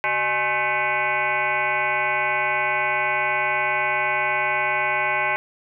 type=tone with frequency modulation; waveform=sine; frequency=1533 Hz; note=G6; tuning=39 cents flat; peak=-19 dBFS; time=0.04-5.36 s; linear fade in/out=0 ms; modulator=231 Hz; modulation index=4; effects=none